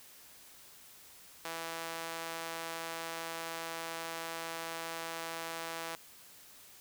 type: tone with high-pass filter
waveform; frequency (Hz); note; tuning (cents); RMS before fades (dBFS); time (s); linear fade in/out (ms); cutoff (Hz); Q
sawtooth; 164.81; E3; 0; -41; 1.45-5.95; 0; 700; 0.77
effects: white hiss -56 dBFS RMS until 6.8 s